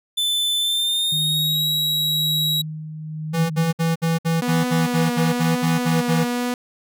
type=tone with pitch glide; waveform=45% pulse; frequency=3520 to 3861 Hz; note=A7 to B7; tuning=0 to -40 cents; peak=-18 dBFS; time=0.17-2.62 s; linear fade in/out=10 ms; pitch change=+160 cents; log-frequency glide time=0.59-1.68 s
type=tone with tremolo; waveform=sine; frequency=155.56 Hz; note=D#3; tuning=in tune; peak=-24 dBFS; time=1.12-3.71 s; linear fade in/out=5 ms; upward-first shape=sine; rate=0.97 Hz; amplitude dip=50%
type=tone bursts; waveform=square; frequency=164.81 Hz; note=E3; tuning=in tune; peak=-18 dBFS; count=13; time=3.33-6.248 s; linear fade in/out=20 ms; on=170 ms; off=59 ms
type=tone with vibrato; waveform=sawtooth; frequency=244.7 Hz; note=B3; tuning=16 cents flat; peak=-17 dBFS; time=4.42-6.54 s; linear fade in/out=2 ms; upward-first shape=triangle; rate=1 Hz; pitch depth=27 cents each way
effects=none